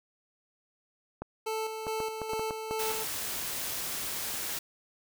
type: clicks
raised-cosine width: 1 ms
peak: -22 dBFS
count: 8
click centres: 1.22 / 1.868 / 2.003 / 2.217 / 2.334 / 2.395 / 2.508 / 2.71 s
type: tone with tremolo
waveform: 25% pulse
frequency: 440 Hz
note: A4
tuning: in tune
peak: -27 dBFS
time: 1.46-3.04 s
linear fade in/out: 10 ms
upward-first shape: square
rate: 2.4 Hz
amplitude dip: 45%
type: noise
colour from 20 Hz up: white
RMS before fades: -35 dBFS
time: 2.79-4.59 s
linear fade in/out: 5 ms
effects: none